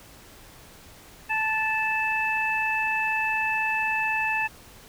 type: harmonic tone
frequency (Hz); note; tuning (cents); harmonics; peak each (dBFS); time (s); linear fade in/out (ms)
876; A5; -8; 1 / 2 / 3; -28 / -28 / -26; 1.29-4.48; 20
effects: pink hiss -49 dBFS RMS until 4.88 s